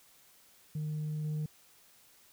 sine tone with level steps, 152.7 Hz, D#3, 32 cents flat, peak -31 / -29 dBFS, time 0.75-1.46 s, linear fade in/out 5 ms, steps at 1.24 s, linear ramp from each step 5 ms, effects tanh soft clip ceiling -31 dBFS + white hiss -62 dBFS RMS until 2.32 s

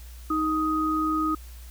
sine tone pair together, 312.8 / 1251 Hz, D#4 / D#6, +9 / +9 cents, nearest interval 2 octaves, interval 2400 cents, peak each -25 dBFS, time 0.3-1.35 s, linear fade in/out 5 ms, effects added 60 Hz sine -40 dBFS peak until 1.7 s + white hiss -52 dBFS RMS until 1.7 s

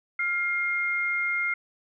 sine tone pair together, 1396.9 / 2123 Hz, F6 / C7, 0 / +25 cents, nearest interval perfect fifth, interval 725 cents, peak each -30 / -25 dBFS, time 0.19-1.54 s, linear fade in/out 5 ms, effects none

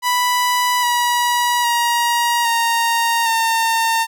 sawtooth tone with pitch steps, 987.8 / 967.5 / 947.6 / 928.1 / 909 Hz, B5 / B5 / A#5 / A#5 / A#5, 0 / -36 / +28 / -8 / -44 cents, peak -11 dBFS, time 0.02-4.07 s, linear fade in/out 50 ms, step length 810 ms, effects none

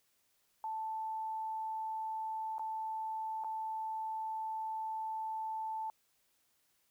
sine tone with dropouts, 880 Hz, A5, in tune, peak -36 dBFS, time 0.64-5.9 s, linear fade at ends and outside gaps 1 ms, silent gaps 2.583-2.594 / 3.438-3.445 s, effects white hiss -75 dBFS RMS until 6.9 s

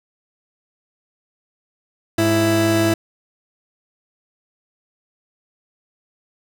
30% pulse tone pair together, 104.3 / 331.4 Hz, G#2 / E4, +8 / +9 cents, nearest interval octave + minor sixth, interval 2001 cents, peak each -18 / -13 dBFS, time 2.18-2.94 s, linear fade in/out 5 ms, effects none

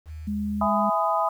sine tone with vibrato, 78 Hz, D#2, 5 cents sharp, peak -34 dBFS, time 0.05-0.69 s, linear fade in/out 50 ms, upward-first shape sine, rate 15 Hz, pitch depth 12 cents each way
sine tone, 206.9 Hz, G#3, 6 cents flat, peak -25 dBFS, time 0.27-0.9 s, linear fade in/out 10 ms
sine chord, E major seventh, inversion none, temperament equal with one note detuned, 659.3 / 830.6 / 1009.1 / 1244.5 Hz, E5 / G#5 / B5 / D#6, 0 / 0 / +37 / 0 cents, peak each -26 dBFS, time 0.61-1.29 s, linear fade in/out 5 ms
effects 9-bit

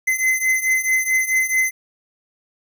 square beating tone pair, 2047 / 2051.6 Hz, C7 / C7, -38 / -35 cents, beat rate 4.6 Hz, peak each -22 / -19 dBFS, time 0.07-1.71 s, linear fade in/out 10 ms, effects none

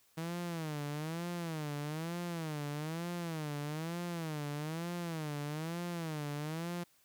sawtooth tone with vibrato, 159.4 Hz, D#3, 42 cents sharp, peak -33 dBFS, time 0.17-6.84 s, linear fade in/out 10 ms, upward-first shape sine, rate 1.1 Hz, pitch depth 160 cents each way, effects white hiss -69 dBFS RMS until 7.04 s

